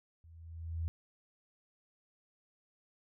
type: tone with level ramp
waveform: sine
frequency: 82.41 Hz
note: E2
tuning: in tune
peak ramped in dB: -55 to -31 dBFS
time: 0.24-0.88 s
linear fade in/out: 0 ms
effects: none